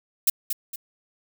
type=noise with echo; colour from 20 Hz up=violet; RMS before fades=-18 dBFS; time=0.27-0.3 s; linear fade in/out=5 ms; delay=230 ms; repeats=2; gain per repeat=-8 dB; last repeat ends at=0.76 s; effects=none